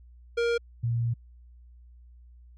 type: tone pair in turn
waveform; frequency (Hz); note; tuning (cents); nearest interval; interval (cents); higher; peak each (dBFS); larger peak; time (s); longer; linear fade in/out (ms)
square / sine; 469.5 / 117.38; A#4 / A#2; +12 / +12; 2 octaves; 2400; first; -24; neither; 0.37-0.58 / 0.83-1.14; second; 10
effects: added 60 Hz sine -49 dBFS peak until 2.57 s + low-pass 4000 Hz 12 dB/octave